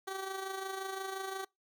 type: tone with amplitude modulation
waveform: 15% pulse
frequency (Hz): 384.8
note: G4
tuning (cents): -32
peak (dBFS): -29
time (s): 0.07-1.45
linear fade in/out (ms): 10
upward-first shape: sine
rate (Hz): 25.7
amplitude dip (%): 50
effects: noise-tail reverb RT60 0.2 s tail -26 dB re dry